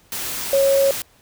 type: tone in noise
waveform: sine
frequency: 549 Hz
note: C#5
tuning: 17 cents flat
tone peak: -13 dBFS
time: 0.53-0.91 s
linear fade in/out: 2 ms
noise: white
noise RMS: -27 dBFS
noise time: 0.12-1.02 s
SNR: +11 dB
effects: pink hiss -55 dBFS RMS until 1.21 s